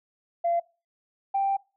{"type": "tone pair in turn", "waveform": "sine", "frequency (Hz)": [685, 786.2], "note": ["F5", "G5"], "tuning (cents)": [-34, 5], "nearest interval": "major second", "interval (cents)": 239, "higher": "second", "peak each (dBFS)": -21, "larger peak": "neither", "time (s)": [[0.44, 0.6], [1.34, 1.57]], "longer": "second", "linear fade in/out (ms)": 10, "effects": ["noise-tail reverb RT60 0.3 s tail -21 dB re dry", "tanh soft clip ceiling -17 dBFS"]}